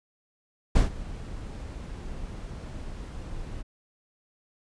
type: noise with ADSR envelope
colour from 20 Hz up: brown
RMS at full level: -17 dBFS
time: 0.75-3.63 s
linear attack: 10 ms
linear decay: 130 ms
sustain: -20 dB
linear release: 21 ms
effects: resampled to 22050 Hz